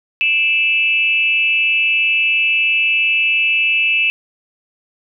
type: tone with frequency modulation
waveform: sine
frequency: 2637 Hz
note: E7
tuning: in tune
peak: -12 dBFS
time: 0.21-4.1 s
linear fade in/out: 0 ms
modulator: 264 Hz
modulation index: 0.56
effects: none